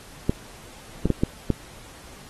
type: clicks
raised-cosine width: 3 ms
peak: -6 dBFS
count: 5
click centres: 0.295 / 1.056 / 1.103 / 1.235 / 1.503 s
effects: pink hiss -46 dBFS RMS until 2.29 s + AAC 32 kbps